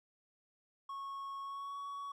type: tone with pitch glide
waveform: triangle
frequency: 1100 to 1123.1 Hz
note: C#6 to C#6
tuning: -14 to +22 cents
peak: -39 dBFS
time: 0.89-2.12 s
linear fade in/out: 5 ms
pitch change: +36 cents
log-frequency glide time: 1.41-1.78 s
effects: none